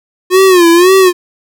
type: tone with vibrato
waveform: square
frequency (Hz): 358.9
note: F4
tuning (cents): +47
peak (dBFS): -4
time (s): 0.3-1.13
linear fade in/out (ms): 50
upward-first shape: sine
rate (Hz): 1.9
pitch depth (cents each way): 120
effects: none